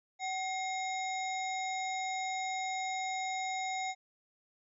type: harmonic tone with a mistuned harmonic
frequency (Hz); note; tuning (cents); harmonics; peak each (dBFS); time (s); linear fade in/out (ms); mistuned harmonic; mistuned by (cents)
757; F#5; +39; 1 / 3 / 5 / 7 / 9; -35 / -39 / -45 / -52 / -46; 0.19-3.95; 50; 3; -110
effects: none